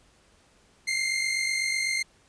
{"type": "tone pair together", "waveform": "sawtooth", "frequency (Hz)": [2093, 2141], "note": ["C7", "C7"], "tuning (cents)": [0, 39], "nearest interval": "unison", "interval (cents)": 39, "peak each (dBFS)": [-23, -27], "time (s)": [0.87, 2.03], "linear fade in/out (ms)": 10, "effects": ["pink hiss -61 dBFS RMS until 2.28 s", "resampled to 22050 Hz"]}